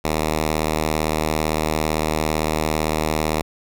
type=tone; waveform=5% pulse; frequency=77.78 Hz; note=D#2; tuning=in tune; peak=-8 dBFS; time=0.04-3.42 s; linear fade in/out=10 ms; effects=none